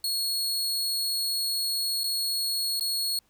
sawtooth tone with dropouts, 4331 Hz, C#8, 41 cents flat, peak -23 dBFS, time 0.04-3.19 s, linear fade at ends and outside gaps 2 ms, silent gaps 2.035-2.04 / 2.797-2.808 s, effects pink hiss -67 dBFS RMS until 3.29 s

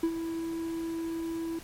triangle tone with ADSR envelope, 329.6 Hz, E4, in tune, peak -20 dBFS, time 0.03-1.59 s, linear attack 5 ms, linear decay 66 ms, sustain -9 dB, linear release 4 ms, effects pink hiss -49 dBFS RMS until 1.63 s + MP3 64 kbps

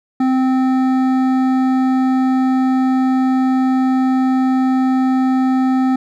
sine tone with hard clipping, 260 Hz, C4, 11 cents flat, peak -14 dBFS, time 0.2-5.96 s, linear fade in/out 5 ms, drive 11 dB, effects none

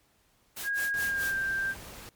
white noise with tremolo, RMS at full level -37 dBFS, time 0.56-1.34 s, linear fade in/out 10 ms, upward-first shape sine, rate 4.7 Hz, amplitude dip 100%
sine tone with pitch glide, 1636 to 1577.5 Hz, G#6 to G6, -26 to +10 cents, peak -27 dBFS, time 0.63-1.75 s, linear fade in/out 50 ms, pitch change -64 cents, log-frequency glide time 0.99-1.37 s
pink noise, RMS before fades -45 dBFS, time 0.94-2.09 s, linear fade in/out 0 ms
effects pink hiss -67 dBFS RMS until 2.15 s + MP3 96 kbps

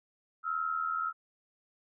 sine tone pair together, 1296 / 1377 Hz, E6 / F6, -30 / -25 cents, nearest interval minor second, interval 105 cents, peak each -32 / -34 dBFS, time 0.43-1.13 s, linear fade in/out 50 ms, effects none

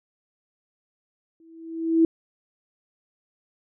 sine tone with exponential growth, 327.3 Hz, E4, 12 cents flat, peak -12 dBFS, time 1.4-2.05 s, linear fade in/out 2 ms, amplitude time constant 140 ms, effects none

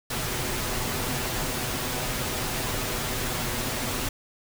pink noise with comb filter, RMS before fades -29 dBFS, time 0.1-4.09 s, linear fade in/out 5 ms, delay 8 ms, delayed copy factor +0.5, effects none

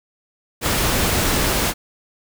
pink noise, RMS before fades -19 dBFS, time 0.61-1.74 s, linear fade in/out 50 ms, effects none

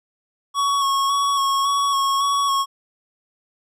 square tone with vibrato, 1108.7 Hz, C#6, in tune, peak -18 dBFS, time 0.54-2.66 s, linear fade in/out 50 ms, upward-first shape square, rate 1.8 Hz, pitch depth 20 cents each way, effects low-pass 11000 Hz 12 dB/octave

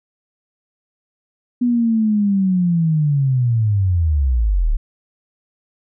sine linear sweep, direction down, 246.9 to 32.48 Hz, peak -13 dBFS, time 1.61-4.77 s, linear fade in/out 10 ms, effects none

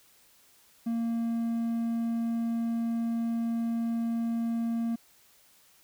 triangle tone, 230.8 Hz, A#3, 17 cents flat, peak -25 dBFS, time 0.86-4.96 s, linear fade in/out 10 ms, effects white hiss -61 dBFS RMS until 5.83 s

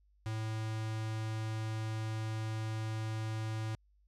square tone with notch filter, 110 Hz, A2, in tune, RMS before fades -37 dBFS, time 0.26-3.75 s, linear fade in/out 0 ms, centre 440 Hz, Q 1.7, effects added 50 Hz sine -65 dBFS peak until 4.07 s + low-pass 8000 Hz 12 dB/octave

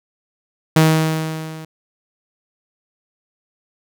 sawtooth tone with level ramp, 158.6 Hz, D#3, 33 cents sharp, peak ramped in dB -4 to -28 dBFS, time 0.76-1.65 s, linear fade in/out 5 ms, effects none

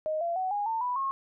sine tone with pitch steps, 622.3 / 682.6 / 748.6 / 821.1 / 900.6 / 987.8 / 1083.5 Hz, D#5 / F5 / F#5 / G#5 / A5 / B5 / C#6, 0 / -40 / +20 / -20 / +40 / 0 / -40 cents, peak -27 dBFS, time 0.06-1.11 s, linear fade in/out 0 ms, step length 150 ms, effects none

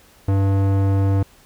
square tone with low-pass filter, 97.8 Hz, G2, 4 cents flat, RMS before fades -17 dBFS, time 0.28-1.23 s, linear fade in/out 5 ms, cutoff 930 Hz, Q 0.54, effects pink hiss -51 dBFS RMS until 1.45 s

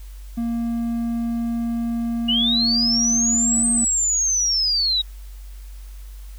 triangle tone, 233.1 Hz, A#3, in tune, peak -19 dBFS, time 0.37-3.85 s, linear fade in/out 10 ms
sine linear two-way sweep, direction up then down, 2850 to 8330 to 3773 Hz, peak -17 dBFS, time 2.28-5.02 s, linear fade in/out 10 ms, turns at 3.7 s
effects added 48 Hz sine -34 dBFS peak until 6.38 s + white hiss -52 dBFS RMS until 6.38 s

